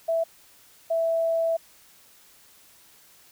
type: tone bursts at uneven times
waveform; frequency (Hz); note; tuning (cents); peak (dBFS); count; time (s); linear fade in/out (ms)
sine; 659.3; E5; 0; -21; 2; 0.08-0.24 / 0.9-1.57; 10
effects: white hiss -55 dBFS RMS until 3.31 s